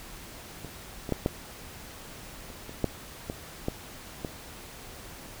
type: clicks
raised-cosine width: 2 ms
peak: -27 / -21 / -12 / -11 / -30 / -29 / -11 / -19 / -14 / -18 dBFS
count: 10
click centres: 0.647 / 1.092 / 1.123 / 1.261 / 2.502 / 2.694 / 2.843 / 3.299 / 3.684 / 4.248 s
effects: pink hiss -45 dBFS RMS until 5.4 s